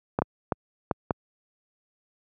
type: clicks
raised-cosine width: 1 ms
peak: -9 dBFS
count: 5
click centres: 0.189 / 0.22 / 0.522 / 0.912 / 1.108 s
effects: high-pass 80 Hz 12 dB/octave